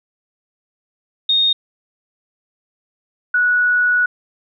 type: tone pair in turn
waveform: sine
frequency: 3700 / 1468.3 Hz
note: A#7 / F#6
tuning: -14 / -14 cents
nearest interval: octave + major third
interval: 1600 cents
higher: first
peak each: -12 dBFS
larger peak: neither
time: 1.29-1.53 / 3.34-4.06 s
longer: second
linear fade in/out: 5 ms
effects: none